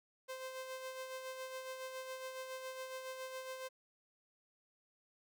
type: tone with tremolo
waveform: sawtooth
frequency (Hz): 520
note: C5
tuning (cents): -11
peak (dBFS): -38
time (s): 0.28-3.69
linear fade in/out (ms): 20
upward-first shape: sine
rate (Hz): 7.2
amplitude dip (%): 45
effects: none